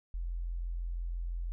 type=tone; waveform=sine; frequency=42.97 Hz; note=F1; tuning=27 cents flat; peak=-33 dBFS; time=0.14-1.52 s; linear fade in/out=0 ms; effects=none